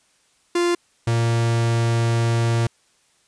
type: tone pair in turn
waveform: 45% pulse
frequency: 347.9 / 116.1 Hz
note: F4 / A#2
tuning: -7 / -7 cents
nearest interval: octave + perfect fifth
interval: 1900 cents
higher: first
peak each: -17 dBFS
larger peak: neither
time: 0.55-0.75 / 1.07-2.67 s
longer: second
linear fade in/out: 5 ms
effects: white hiss -61 dBFS RMS until 3.27 s + resampled to 22050 Hz